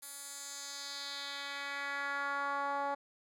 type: tone with band-pass filter sweep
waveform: 10% pulse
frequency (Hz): 281.6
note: C#4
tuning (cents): +27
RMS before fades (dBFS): -39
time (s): 0.02-2.95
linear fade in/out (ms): 10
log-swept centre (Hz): 11000 to 770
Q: 1.9
effects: none